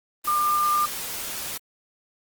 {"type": "tone in noise", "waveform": "sine", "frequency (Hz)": 1199, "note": "D6", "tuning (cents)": 36, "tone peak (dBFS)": -19, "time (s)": [0.27, 0.86], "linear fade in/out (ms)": 10, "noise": "white", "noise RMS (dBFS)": -32, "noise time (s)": [0.24, 1.58], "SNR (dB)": 10, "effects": ["Opus 24 kbps"]}